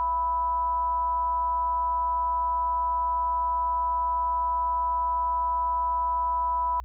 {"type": "tone with frequency modulation", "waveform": "sine", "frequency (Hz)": 988, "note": "B5", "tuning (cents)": 0, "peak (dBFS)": -23, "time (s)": [0, 6.8], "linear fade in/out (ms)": 0, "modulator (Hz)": 311, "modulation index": 0.26, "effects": ["added 60 Hz sine -38 dBFS peak until 6.84 s"]}